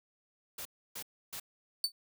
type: noise bursts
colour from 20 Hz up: white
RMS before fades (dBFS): -42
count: 3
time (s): 0.58-1.399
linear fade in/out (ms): 5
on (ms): 73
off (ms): 300
type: tone with exponential decay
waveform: 40% pulse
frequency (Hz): 4524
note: C#8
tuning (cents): +34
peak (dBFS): -23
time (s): 1.84-1.92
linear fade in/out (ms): 2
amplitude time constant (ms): 17
effects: none